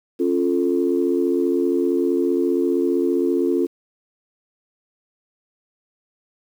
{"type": "chord", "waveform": "sine", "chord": "Db augmented", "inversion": "none", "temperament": "equal with one note detuned", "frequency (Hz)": [274, 349.2, 440], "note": ["Db4", "F4", "A4"], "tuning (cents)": [-20, 0, 0], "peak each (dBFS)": [-21, -19, -23], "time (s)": [0.19, 3.67], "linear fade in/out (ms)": 20, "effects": ["tanh soft clip ceiling -7 dBFS", "8-bit"]}